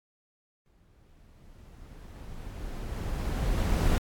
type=noise with exponential growth; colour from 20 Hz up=brown; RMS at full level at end=-22 dBFS; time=0.66-3.98 s; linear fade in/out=0 ms; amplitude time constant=720 ms; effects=AAC 64 kbps